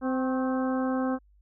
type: harmonic tone with a mistuned harmonic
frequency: 259.3 Hz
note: C4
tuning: 15 cents flat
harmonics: 1 / 2 / 3 / 4 / 5 / 6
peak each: -26 / -32 / -36 / -38 / -40 / -42 dBFS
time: 0.01-1.19 s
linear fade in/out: 50 ms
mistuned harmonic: 4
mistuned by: +57 cents
effects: added 50 Hz sine -57 dBFS peak until 1.41 s